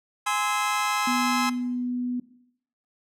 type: chord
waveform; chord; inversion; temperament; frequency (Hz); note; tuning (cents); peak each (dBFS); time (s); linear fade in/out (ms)
sawtooth; Ab augmented; none; just; 830.6 / 1038.3 / 1297.8; Ab5 / C6 / E6; 0 / -14 / -27; -24; 0.26-1.5; 10
type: tone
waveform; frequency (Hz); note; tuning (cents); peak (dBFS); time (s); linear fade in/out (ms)
sine; 246.9; B3; 0; -25; 1.07-2.2; 5
effects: noise-tail reverb RT60 0.7 s tail -17 dB re dry + low-pass 11000 Hz 12 dB/octave